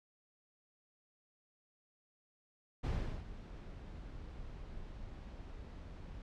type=noise with ADSR envelope; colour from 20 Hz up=brown; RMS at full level=-34 dBFS; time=2.83-6.22 s; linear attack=15 ms; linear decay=390 ms; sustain=-14 dB; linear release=3 ms; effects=low-pass 5000 Hz 12 dB/octave